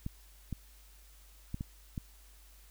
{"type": "clicks", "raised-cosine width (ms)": 5, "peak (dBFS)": -24, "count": 5, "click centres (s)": [0.064, 0.527, 1.544, 1.609, 1.978], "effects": ["added 50 Hz sine -56 dBFS peak until 2.7 s", "white hiss -62 dBFS RMS until 2.7 s"]}